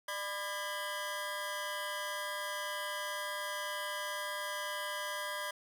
25% pulse tone cluster, 599 / 998 / 1627 Hz, D5 / B5 / G#6, +34 / +18 / -36 cents, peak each -38 / -37 / -37 dBFS, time 0.08-5.51 s, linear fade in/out 5 ms, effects none

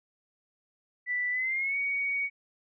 sine tone with pitch glide, 1975.5 to 2243 Hz, B6 to C#7, 0 to +20 cents, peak -27 dBFS, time 1.06-2.3 s, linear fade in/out 50 ms, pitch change +220 cents, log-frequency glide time 1.31-1.77 s, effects none

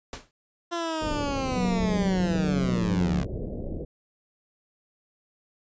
pink noise with exponential decay, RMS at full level -33 dBFS, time 0.13-0.31 s, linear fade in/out 1 ms, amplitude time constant 39 ms
15% pulse linear sweep, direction down, 346 to 63.7 Hz, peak -21 dBFS, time 0.71-3.25 s, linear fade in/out 20 ms
pink low-pass noise, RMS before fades -33 dBFS, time 1.01-3.85 s, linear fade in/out 10 ms, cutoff 590 Hz, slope 48 dB/octave
sine tone with pitch glide, 185.1 to 178.18 Hz, F#3 to F3, +1 to +35 cents, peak -24 dBFS, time 1.54-3.24 s, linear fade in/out 50 ms, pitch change -66 cents, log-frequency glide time 2.51-2.84 s
effects resampled to 16000 Hz

